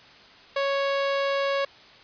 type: tone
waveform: sawtooth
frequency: 554.4 Hz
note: C#5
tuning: in tune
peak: -19 dBFS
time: 0.56-1.65 s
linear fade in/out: 5 ms
effects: white hiss -50 dBFS RMS until 2.03 s + resampled to 11025 Hz